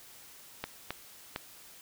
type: clicks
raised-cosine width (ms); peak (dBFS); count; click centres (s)
0.3; -18; 3; 0.64 / 0.906 / 1.361
effects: white hiss -53 dBFS RMS until 1.81 s